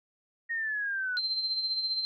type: exponential sweep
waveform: sine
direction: down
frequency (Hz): 1872 to 1455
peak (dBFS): -29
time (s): 0.49-1.19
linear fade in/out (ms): 20
type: tone with tremolo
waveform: sine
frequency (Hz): 4120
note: C8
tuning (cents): -28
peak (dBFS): -26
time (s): 1.17-2.05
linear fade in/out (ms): 0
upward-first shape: sine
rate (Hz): 15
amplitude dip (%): 50
effects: none